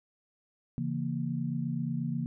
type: chord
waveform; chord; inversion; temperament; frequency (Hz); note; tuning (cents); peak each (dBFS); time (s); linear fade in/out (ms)
sine; A# diminished; first; equal with one note detuned; 138.59 / 166.83 / 233.1; C#3 / E3 / A#3; 0 / +21 / 0; -34; 0.78-2.26; 0
effects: none